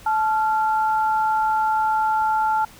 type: tone pair together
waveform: sine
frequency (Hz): 870 / 1381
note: A5 / F6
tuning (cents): -20 / -20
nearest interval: minor sixth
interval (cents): 800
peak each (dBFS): -18 / -25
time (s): 0.06-2.65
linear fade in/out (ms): 5
effects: pink hiss -46 dBFS RMS until 2.79 s